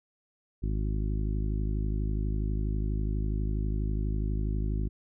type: harmonic tone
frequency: 52.2 Hz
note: G#1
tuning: 10 cents sharp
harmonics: 1 / 2 / 3 / 4 / 5 / 6 / 7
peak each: -28 / -34 / -38 / -40 / -42 / -44 / -45 dBFS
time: 0.62-4.89 s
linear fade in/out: 20 ms
effects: none